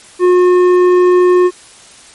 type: tone with tanh clipping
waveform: sine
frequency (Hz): 360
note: F#4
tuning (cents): -47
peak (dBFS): -7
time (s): 0.19-1.51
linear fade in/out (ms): 50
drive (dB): 10
effects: white hiss -39 dBFS RMS until 2.14 s + MP3 48 kbps